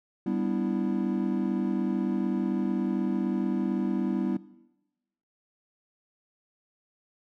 triangle chord, E minor seventh, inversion first, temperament equal, 196 / 246.9 / 293.7 / 329.6 Hz, G3 / B3 / D4 / E4, 0 / 0 / 0 / 0 cents, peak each -28 / -28 / -32 / -30 dBFS, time 0.26-4.37 s, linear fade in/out 5 ms, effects noise-tail reverb RT60 1.0 s tail -19 dB re dry

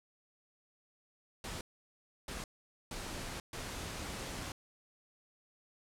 pink noise bursts at uneven times, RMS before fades -42 dBFS, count 4, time 1.44-1.61 / 2.28-2.44 / 2.91-3.4 / 3.53-4.52 s, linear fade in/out 2 ms, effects low-pass 10000 Hz 12 dB/octave

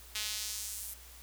sawtooth tone with high-pass filter sweep, 212.8 Hz, G#3, 42 cents sharp, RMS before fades -39 dBFS, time 0.15-0.94 s, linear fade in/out 5 ms, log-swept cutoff 3100 to 11000 Hz, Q 1.1, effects added 60 Hz sine -54 dBFS peak until 1.22 s + white hiss -54 dBFS RMS until 1.22 s

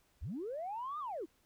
sine linear two-way sweep, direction up then down, 41.2 to 1244.5 to 275.6 Hz, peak -37 dBFS, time 0.21-1.26 s, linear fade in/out 20 ms, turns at 0.99 s, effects tanh soft clip ceiling -33 dBFS + pink hiss -72 dBFS RMS until 1.45 s

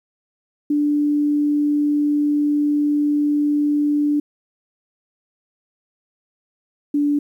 sine tone pair in turn, 293.7 / 290.5 Hz, D4 / D4, 0 / -19 cents, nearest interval unison, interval 19 cents, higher first, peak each -15 dBFS, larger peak neither, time 0.7-4.2 / 6.94-7.19 s, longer first, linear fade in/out 5 ms, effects 9-bit

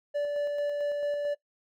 triangle tone with tremolo, 581 Hz, D5, 19 cents flat, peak -24 dBFS, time 0.14-1.35 s, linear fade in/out 20 ms, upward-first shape square, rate 4.5 Hz, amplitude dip 25%, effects noise-tail reverb RT60 0.1 s tail -19 dB re dry

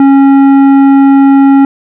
sine tone with tanh clipping, 274.6 Hz, C#4, 16 cents flat, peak -3 dBFS, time 0-1.65 s, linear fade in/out 2 ms, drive 11 dB, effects none

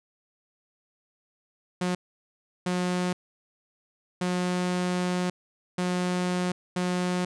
sawtooth tone bursts at uneven times, 180.1 Hz, F#3, 46 cents flat, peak -21 dBFS, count 5, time 1.81-1.95 / 2.66-3.13 / 4.21-5.3 / 5.78-6.52 / 6.76-7.25 s, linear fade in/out 5 ms, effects resampled to 22050 Hz

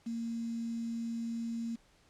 sine tone with quantisation, 230.7 Hz, A#3, 18 cents flat, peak -34 dBFS, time 0.06-1.76 s, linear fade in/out 10 ms, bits 9, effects pink hiss -66 dBFS RMS until 2.09 s + low-pass 8000 Hz 12 dB/octave

